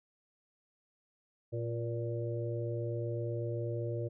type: harmonic tone with a mistuned harmonic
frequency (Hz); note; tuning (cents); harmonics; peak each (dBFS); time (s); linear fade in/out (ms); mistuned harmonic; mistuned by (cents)
116.54; A#2; 0; 1 / 3 / 4 / 5; -35 / -40 / -41 / -42; 1.52-4.09; 20; 4; +32
effects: none